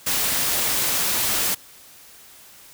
white noise, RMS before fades -22 dBFS, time 0.06-1.55 s, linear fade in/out 10 ms, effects white hiss -47 dBFS RMS until 2.73 s

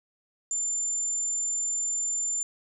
sine tone, 7180 Hz, A8, 34 cents sharp, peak -26 dBFS, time 0.51-2.43 s, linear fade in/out 2 ms, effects none

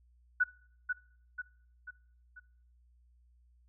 sine tone with echo, 1480 Hz, F#6, in tune, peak -23 dBFS, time 0.4-0.44 s, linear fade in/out 10 ms, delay 490 ms, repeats 4, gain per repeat -6 dB, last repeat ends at 2.4 s, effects noise-tail reverb RT60 0.6 s tail -22 dB re dry + added 60 Hz sine -62 dBFS peak until 3.68 s

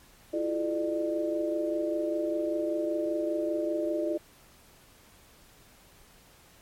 sine tone cluster, 332.8 / 357.9 / 427.6 / 600 Hz, E4 / F4 / A4 / D5, +17 / +42 / -49 / +37 cents, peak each -30 / -38 / -37 / -30 dBFS, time 0.33-4.18 s, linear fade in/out 10 ms, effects pink hiss -57 dBFS RMS until 6.61 s + MP3 64 kbps

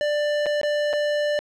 square tone with dropouts, 591 Hz, D5, 11 cents sharp, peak -21 dBFS, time 0.01-1.39 s, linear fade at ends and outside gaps 0 ms, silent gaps 0.459-0.465 / 0.614-0.632 / 0.93-0.935 s, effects low-pass 4000 Hz 12 dB/octave + 9-bit

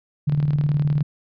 sine tone with tremolo, 146.83 Hz, D3, in tune, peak -15 dBFS, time 0.27-1.03 s, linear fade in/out 10 ms, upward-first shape square, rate 19 Hz, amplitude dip 50%, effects resampled to 11025 Hz

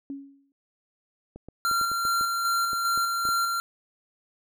sine tone with exponential decay, 277.2 Hz, C#4, in tune, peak -30 dBFS, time 0.1-0.52 s, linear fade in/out 1 ms, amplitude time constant 91 ms
clicks, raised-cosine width 2 ms, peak -28 dBFS, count 11, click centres 1.36 / 1.486 / 1.713 / 1.813 / 1.916 / 2.052 / 2.211 / 2.732 / 2.976 / 3.253 / 3.289 s
square tone with tremolo, 1375 Hz, F6, 27 cents flat, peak -23 dBFS, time 1.65-3.6 s, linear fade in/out 0 ms, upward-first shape square, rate 2.5 Hz, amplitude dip 30%
effects none

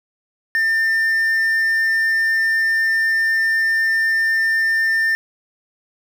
triangle tone with quantisation, 1798 Hz, A6, 37 cents sharp, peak -13 dBFS, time 0.55-5.15 s, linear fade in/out 0 ms, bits 7, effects none

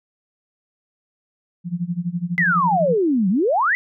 sine tone with tremolo, 174.3 Hz, F3, 3 cents flat, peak -18 dBFS, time 1.64-2.98 s, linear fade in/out 50 ms, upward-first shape sine, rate 12 Hz, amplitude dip 90%
sine exponential two-way sweep, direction down then up, 2062 to 177.8 to 2062 Hz, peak -15 dBFS, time 2.38-3.75 s, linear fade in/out 0 ms, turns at 3.29 s
effects none

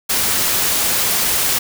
white noise, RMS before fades -17 dBFS, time 0.09-1.59 s, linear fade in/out 10 ms, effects none

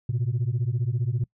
sine beating tone pair, 113.2 / 128.2 Hz, A2 / C3, +50 / -35 cents, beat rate 15 Hz, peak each -24 dBFS, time 0.09-1.24 s, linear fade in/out 5 ms, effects noise-tail reverb RT60 0.1 s tail -26 dB re dry + tanh soft clip ceiling -19 dBFS

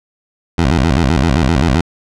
15% pulse tone with vibrato, 74 Hz, D2, 14 cents sharp, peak -4 dBFS, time 0.58-1.81 s, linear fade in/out 5 ms, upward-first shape square, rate 7.7 Hz, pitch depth 230 cents each way, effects low-pass 6000 Hz 12 dB/octave

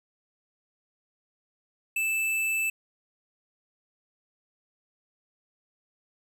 sine tone with hard clipping, 2637 Hz, E7, in tune, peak -26 dBFS, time 1.96-2.7 s, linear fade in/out 5 ms, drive 15 dB, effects none

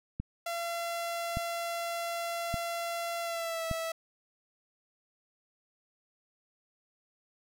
click train, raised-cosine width 5 ms, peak -21 dBFS, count 4, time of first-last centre 0.2-3.713 s, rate 0.854 Hz
sawtooth tone with pitch glide, 681 to 654.8 Hz, F5 to E5, -44 to -12 cents, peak -29 dBFS, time 0.46-3.92 s, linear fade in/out 5 ms, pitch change -68 cents, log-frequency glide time 3.22-3.64 s
effects none

